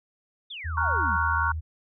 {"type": "exponential sweep", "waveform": "sine", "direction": "down", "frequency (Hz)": [3696, 164.81], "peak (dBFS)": -35, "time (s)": [0.5, 1.17], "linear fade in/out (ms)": 10}
{"type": "tone with pitch glide", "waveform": "sine", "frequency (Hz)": [80.8, 79.27], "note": ["E2", "D#2"], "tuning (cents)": [-34, 33], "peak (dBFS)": -28, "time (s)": [0.64, 1.61], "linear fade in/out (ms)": 20, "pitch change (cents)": -33, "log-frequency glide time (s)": [0.91, 1.26]}
{"type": "chord", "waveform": "sine", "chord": "Gb major seventh", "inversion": "first", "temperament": "equal", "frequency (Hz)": [932.3, 1108.7, 1396.9, 1480], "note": ["Bb5", "Db6", "F6", "Gb6"], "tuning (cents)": [0, 0, 0, 0], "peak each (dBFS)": -28, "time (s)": [0.77, 1.52], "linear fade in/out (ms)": 5}
{"effects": []}